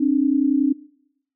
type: tone pair together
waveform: sine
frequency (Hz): 267.9 / 298.7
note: C4 / D4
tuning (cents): +41 / +29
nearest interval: major second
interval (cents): 188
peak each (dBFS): -18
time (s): 0-0.73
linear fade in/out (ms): 10
effects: noise-tail reverb RT60 0.8 s tail -24 dB re dry